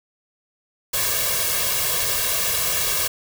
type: noise with comb filter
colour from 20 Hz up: white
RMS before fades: -22 dBFS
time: 0.93-3.08 s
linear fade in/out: 10 ms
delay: 1.8 ms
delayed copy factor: +1
effects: none